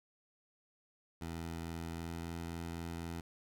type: tone with pitch glide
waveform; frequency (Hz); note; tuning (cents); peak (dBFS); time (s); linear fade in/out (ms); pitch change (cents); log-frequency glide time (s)
15% pulse; 83 to 84.01; E2 to E2; +12 to +33; -34; 1.21-3.21; 5; +21; 1.86-2.29
effects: none